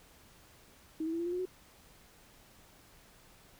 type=tone with pitch steps; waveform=sine; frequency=316.9 / 325.1 / 333.4 / 342 / 350.8 / 359.8 / 369.1 Hz; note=D#4 / E4 / E4 / F4 / F4 / F#4 / F#4; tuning=+32 / -24 / +20 / -36 / +8 / -48 / -4 cents; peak=-32 dBFS; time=1-1.455 s; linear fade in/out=5 ms; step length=65 ms; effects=pink hiss -60 dBFS RMS until 3.59 s